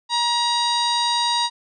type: harmonic tone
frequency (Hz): 950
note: A#5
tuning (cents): +33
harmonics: 1 / 2 / 3 / 4 / 5 / 6 / 7 / 9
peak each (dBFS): -21 / -32 / -33 / -23 / -26 / -37 / -36 / -35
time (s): 0.09-1.5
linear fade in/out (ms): 50
effects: none